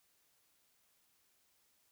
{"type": "silence", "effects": ["white hiss -74 dBFS RMS until 1.91 s"]}